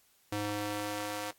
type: tone with high-pass filter sweep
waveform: square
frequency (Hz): 103.83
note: G#2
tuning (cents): 0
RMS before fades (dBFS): -36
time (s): 0.32-1.31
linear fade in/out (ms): 5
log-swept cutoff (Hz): 210 to 550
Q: 0.77
effects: white hiss -67 dBFS RMS until 1.38 s + AAC 64 kbps